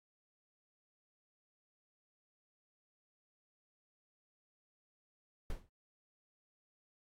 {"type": "noise with exponential decay", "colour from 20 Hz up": "brown", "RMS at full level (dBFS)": -35, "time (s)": [5.5, 5.69], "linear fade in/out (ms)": 2, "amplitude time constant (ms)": 41, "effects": ["AAC 48 kbps"]}